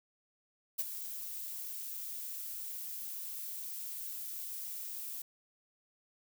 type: noise with ADSR envelope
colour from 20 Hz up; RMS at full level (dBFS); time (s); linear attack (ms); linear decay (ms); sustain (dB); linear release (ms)
violet; -32; 0.78-5.22; 17; 33; -10; 4
effects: none